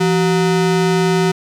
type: ring-modulated tone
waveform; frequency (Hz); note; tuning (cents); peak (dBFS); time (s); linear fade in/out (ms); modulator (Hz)
square; 274.6; C#4; -16; -10; 0-1.32; 10; 105
effects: low-pass 8000 Hz 12 dB/octave + 8-bit